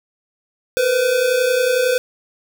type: tone pair together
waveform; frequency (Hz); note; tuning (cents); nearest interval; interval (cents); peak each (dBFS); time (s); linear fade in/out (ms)
square; 476 / 507; A#4 / B4; +36 / +45; minor second; 109; -22 / -16; 0.77-1.98; 0
effects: none